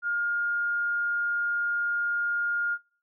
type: tone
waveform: sine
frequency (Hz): 1416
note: F6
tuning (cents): +23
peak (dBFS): -25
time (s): 0.02-2.78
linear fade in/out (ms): 50
effects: noise-tail reverb RT60 0.4 s tail -22 dB re dry